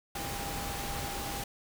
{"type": "tone in noise", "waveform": "sine", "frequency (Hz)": 802, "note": "G5", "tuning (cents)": 39, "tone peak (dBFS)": -41, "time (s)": [0.15, 1.44], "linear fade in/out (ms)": 5, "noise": "pink", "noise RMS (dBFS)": -37, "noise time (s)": [0.15, 1.44], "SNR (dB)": -7, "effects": []}